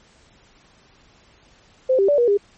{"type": "tone with pitch steps", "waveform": "sine", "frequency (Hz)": [518, 392.7, 579, 479.2, 405.1], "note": ["C5", "G4", "D5", "A#4", "G#4"], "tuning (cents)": [-17, 3, -25, 48, -43], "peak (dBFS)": -13, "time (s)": [1.89, 2.375], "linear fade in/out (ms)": 10, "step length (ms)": 97, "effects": ["pink hiss -54 dBFS RMS until 2.57 s", "MP3 32 kbps"]}